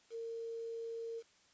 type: tone with quantisation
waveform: sine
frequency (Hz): 458.4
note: A#4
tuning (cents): -29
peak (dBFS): -40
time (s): 0.1-1.23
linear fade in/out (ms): 50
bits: 10
effects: white hiss -68 dBFS RMS until 1.53 s + resampled to 16000 Hz